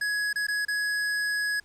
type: tone with dropouts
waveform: square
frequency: 1675 Hz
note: G#6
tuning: 14 cents sharp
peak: -26 dBFS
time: 0.01-1.6 s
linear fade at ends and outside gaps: 5 ms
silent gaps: 0.33-0.357 / 0.469-0.483 / 0.651-0.682 s
effects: pink hiss -61 dBFS RMS until 1.64 s + low-pass 10000 Hz 12 dB/octave